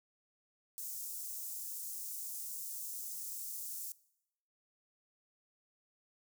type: high-pass noise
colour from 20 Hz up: white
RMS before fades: -43 dBFS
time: 0.78-3.92 s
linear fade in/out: 0 ms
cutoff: 6400 Hz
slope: 24 dB/octave
effects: noise-tail reverb RT60 0.8 s tail -21 dB re dry